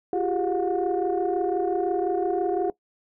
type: tone cluster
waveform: sine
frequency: 344.9 / 383 / 408.8 / 720 Hz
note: F4 / G4 / G#4 / F#5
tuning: -22 / -40 / -27 / -47 cents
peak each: -26 / -26 / -29 / -27 dBFS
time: 0.13-2.7 s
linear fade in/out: 2 ms
effects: noise-tail reverb RT60 0.1 s tail -20 dB re dry + tanh soft clip ceiling -15 dBFS